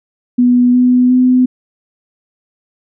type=tone with pitch steps; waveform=sine; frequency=246 / 249.4 / 252.9 Hz; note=B3 / B3 / B3; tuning=-7 / +17 / +41 cents; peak=-6 dBFS; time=0.38-1.46 s; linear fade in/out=10 ms; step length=360 ms; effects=none